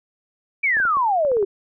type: exponential sweep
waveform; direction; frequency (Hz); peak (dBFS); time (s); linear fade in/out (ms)
sine; down; 2373 to 379.8; -16; 0.63-1.45; 10
type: clicks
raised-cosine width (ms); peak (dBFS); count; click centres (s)
1; -22; 8; 0.769 / 0.801 / 0.853 / 0.97 / 1.25 / 1.317 / 1.369 / 1.427
effects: none